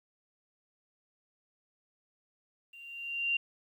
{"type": "tone with level ramp", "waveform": "sine", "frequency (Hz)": 2774, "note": "F7", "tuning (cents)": -12, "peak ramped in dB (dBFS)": [-49, -25], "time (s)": [2.73, 3.37], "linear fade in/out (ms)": 5, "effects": ["11-bit"]}